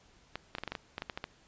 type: clicks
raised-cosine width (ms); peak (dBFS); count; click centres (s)
0.3; -20; 12; 0.356 / 0.551 / 0.584 / 0.636 / 0.677 / 0.72 / 0.752 / 0.981 / 1.021 / 1.098 / 1.175 / 1.241
effects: pink hiss -63 dBFS RMS until 1.47 s + resampled to 16000 Hz